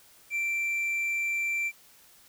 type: tone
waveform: triangle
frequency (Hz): 2349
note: D7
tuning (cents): 0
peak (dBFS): -25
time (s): 0.3-1.72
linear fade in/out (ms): 50
effects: white hiss -57 dBFS RMS until 2.28 s